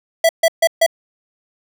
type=tone bursts; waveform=square; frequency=659.3 Hz; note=E5; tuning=in tune; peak=-10 dBFS; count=4; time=0.24-0.864 s; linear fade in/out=5 ms; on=51 ms; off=140 ms; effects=none